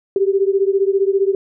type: beating tone pair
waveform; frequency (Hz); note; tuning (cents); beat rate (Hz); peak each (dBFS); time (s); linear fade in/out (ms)
sine; 386.5 / 401.5; G4 / G4; -24 / +41; 15; -15 / -17; 0.16-1.35; 2
effects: none